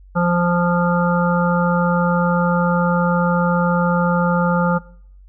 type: harmonic tone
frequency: 174.61 Hz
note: F3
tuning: in tune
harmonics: 1 / 3 / 5 / 7 / 8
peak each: -16 / -21 / -23 / -24 / -25 dBFS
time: 0.15-4.79 s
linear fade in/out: 20 ms
effects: noise-tail reverb RT60 0.6 s tail -22 dB re dry + added 47 Hz sine -41 dBFS peak until 5.28 s